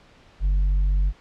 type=tone with tanh clipping; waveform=sine; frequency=47.53 Hz; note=F#1; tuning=47 cents sharp; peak=-18 dBFS; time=0.4-1.13 s; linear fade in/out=50 ms; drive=3 dB; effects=pink hiss -53 dBFS RMS until 1.2 s + low-pass 4000 Hz 12 dB/octave